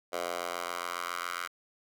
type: tone with high-pass filter sweep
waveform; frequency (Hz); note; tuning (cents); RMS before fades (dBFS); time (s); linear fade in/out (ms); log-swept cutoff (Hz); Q
10% pulse; 87.31; F2; 0; -36; 0.12-1.48; 20; 630 to 1400; 2.2
effects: none